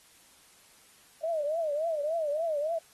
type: tone with vibrato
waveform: sine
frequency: 622.3 Hz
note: D#5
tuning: in tune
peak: -27 dBFS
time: 1.23-2.79 s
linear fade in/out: 10 ms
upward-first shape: triangle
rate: 3.5 Hz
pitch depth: 170 cents each way
effects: white hiss -59 dBFS RMS until 2.93 s + AAC 32 kbps